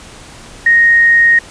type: tone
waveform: sine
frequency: 1864.7 Hz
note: A#6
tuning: in tune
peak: -5 dBFS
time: 0.66-1.39 s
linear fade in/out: 5 ms
effects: pink hiss -35 dBFS RMS until 1.5 s + resampled to 22050 Hz